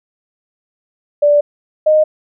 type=tone pair in turn; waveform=sine; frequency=585 / 617.5 Hz; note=D5 / D#5; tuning=-7 / -13 cents; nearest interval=minor second; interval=94 cents; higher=second; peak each=-7 dBFS; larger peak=neither; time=1.22-1.41 / 1.86-2.04 s; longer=first; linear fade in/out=10 ms; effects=none